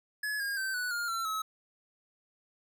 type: tone with pitch steps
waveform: square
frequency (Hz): 1700 / 1623.2 / 1549.9 / 1479.9 / 1413.1 / 1349.3 / 1288.4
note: G#6 / G#6 / G6 / F#6 / F6 / E6 / E6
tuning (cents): +40 / -40 / -20 / 0 / +20 / +40 / -40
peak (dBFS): -32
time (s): 0.23-1.42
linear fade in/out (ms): 5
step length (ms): 170
effects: none